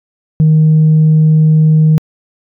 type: tone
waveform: sine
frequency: 156.1 Hz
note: D#3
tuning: 6 cents sharp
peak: -3 dBFS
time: 0.4-1.98 s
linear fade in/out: 0 ms
effects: tanh soft clip ceiling -2 dBFS